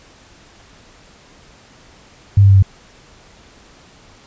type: tone with pitch steps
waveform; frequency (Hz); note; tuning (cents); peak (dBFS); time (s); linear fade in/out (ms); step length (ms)
sine; 100.1 / 98.84 / 97.59 / 96.36; G2 / G2 / G2 / G2; +37 / +15 / -7 / -29; -5; 2.37-2.626; 5; 64
effects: pink hiss -46 dBFS RMS until 4.26 s + resampled to 16000 Hz